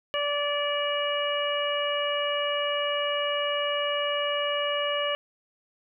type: harmonic tone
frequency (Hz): 580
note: D5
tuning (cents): -22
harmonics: 1 / 2 / 3 / 4 / 5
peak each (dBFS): -28 / -32 / -35 / -36 / -30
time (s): 0.14-5.15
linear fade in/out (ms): 0
effects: none